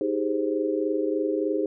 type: chord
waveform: sine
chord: Ab major seventh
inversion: second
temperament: equal with one note detuned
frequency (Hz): 313.8 / 392 / 415.3 / 523.3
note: Eb4 / G4 / Ab4 / C5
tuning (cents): +15 / 0 / 0 / 0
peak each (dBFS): -27 / -29 / -28 / -30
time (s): 0.01-1.66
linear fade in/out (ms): 2
effects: none